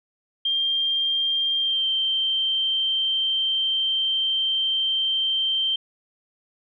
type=tone with pitch glide; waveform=sine; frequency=3189 to 3134 Hz; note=G7 to G7; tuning=+29 to -1 cents; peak=-20 dBFS; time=0.45-5.76 s; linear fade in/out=5 ms; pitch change=-30 cents; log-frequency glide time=1.58-1.87 s; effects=none